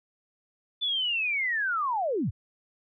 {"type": "linear sweep", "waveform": "sine", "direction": "down", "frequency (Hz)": [3520, 66], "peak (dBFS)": -25, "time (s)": [0.81, 2.31], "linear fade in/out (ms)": 20, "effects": []}